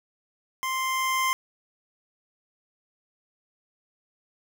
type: tone with level ramp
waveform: 25% pulse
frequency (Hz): 1046.5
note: C6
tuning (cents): 0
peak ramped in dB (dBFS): -23 to -18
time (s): 0.63-1.33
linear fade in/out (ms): 0
effects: none